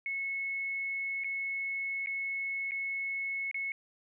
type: tone with dropouts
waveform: sine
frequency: 2193 Hz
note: C#7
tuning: 19 cents flat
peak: -32 dBFS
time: 0.06-3.72 s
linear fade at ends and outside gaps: 1 ms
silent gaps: 1.237-1.244 / 2.061-2.071 / 2.71-2.718 / 3.513-3.544 s
effects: none